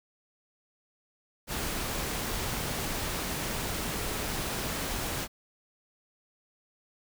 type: tone in noise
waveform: sine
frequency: 428.7 Hz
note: A4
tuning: 45 cents flat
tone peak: -43 dBFS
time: 3.96-4.28 s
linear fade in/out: 50 ms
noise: pink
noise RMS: -33 dBFS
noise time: 1.47-5.28 s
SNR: -13 dB
effects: none